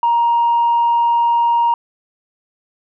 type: tone with vibrato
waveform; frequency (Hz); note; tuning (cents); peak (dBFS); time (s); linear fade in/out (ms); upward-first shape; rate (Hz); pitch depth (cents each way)
sine; 940; A#5; +14; -10; 0.03-1.74; 2; square; 20; 9
effects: tanh soft clip ceiling -8 dBFS